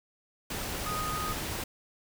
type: tone in noise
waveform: sine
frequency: 1244.5 Hz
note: D#6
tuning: in tune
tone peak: -33 dBFS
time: 0.86-1.33 s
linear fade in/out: 5 ms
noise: pink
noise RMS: -35 dBFS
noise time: 0.5-1.64 s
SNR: -1 dB
effects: none